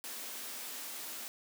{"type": "high-pass noise", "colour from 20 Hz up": "white", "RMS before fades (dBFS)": -43, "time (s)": [0.04, 1.28], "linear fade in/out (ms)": 0, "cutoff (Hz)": 200, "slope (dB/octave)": 96, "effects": []}